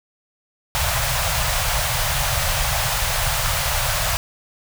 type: band-stop noise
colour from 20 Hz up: pink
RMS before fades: -21 dBFS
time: 0.75-4.17 s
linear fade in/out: 0 ms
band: 150 to 560 Hz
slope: 48 dB/octave
effects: none